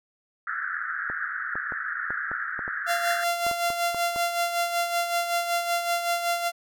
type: band-pass noise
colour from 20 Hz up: white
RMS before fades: -31 dBFS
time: 0.47-3.24 s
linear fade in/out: 5 ms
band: 1300 to 1800 Hz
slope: 96 dB/octave
type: clicks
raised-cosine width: 1 ms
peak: -22 dBFS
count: 12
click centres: 1.1 / 1.555 / 1.722 / 2.105 / 2.315 / 2.592 / 2.679 / 3.466 / 3.513 / 3.703 / 3.946 / 4.161 s
type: tone with tremolo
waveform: sawtooth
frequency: 690 Hz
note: F5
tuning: 21 cents flat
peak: -18 dBFS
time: 2.86-6.52 s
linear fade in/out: 50 ms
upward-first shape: sine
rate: 5.3 Hz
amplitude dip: 55%
effects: none